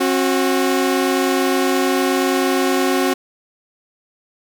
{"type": "tone pair together", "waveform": "sawtooth", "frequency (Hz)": [268.7, 367.8], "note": ["C4", "F#4"], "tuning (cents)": [46, -10], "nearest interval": "perfect fourth", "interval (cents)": 544, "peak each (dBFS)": -14, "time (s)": [0, 3.14], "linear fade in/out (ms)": 10, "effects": []}